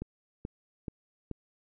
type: click train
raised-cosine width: 3 ms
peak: -23 dBFS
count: 4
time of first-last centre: 0.02-1.313 s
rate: 2.32 Hz
effects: none